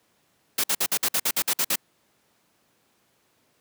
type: noise bursts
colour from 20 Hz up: white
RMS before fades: -23 dBFS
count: 11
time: 0.58-1.758 s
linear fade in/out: 5 ms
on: 58 ms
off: 54 ms
effects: pink hiss -66 dBFS RMS until 3.6 s + high-pass 150 Hz 12 dB/octave